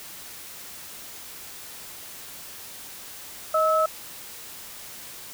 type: tone pair together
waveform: sine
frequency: 630 / 1297.7 Hz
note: D#5 / E6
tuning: +21 / -28 cents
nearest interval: octave + minor second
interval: 1251 cents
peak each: -21 dBFS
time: 3.54-3.86 s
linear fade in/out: 5 ms
effects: white hiss -41 dBFS RMS until 5.33 s